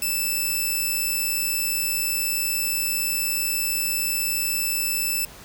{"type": "tone", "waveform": "5% pulse", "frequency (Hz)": 2637, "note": "E7", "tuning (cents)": 0, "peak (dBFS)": -13, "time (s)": [0.02, 5.25], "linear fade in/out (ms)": 2, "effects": ["pink hiss -44 dBFS RMS until 5.44 s"]}